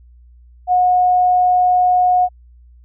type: tone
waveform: sine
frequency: 726 Hz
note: F#5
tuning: 33 cents flat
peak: -10 dBFS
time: 0.67-2.29 s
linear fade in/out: 50 ms
effects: added 60 Hz sine -42 dBFS peak until 2.84 s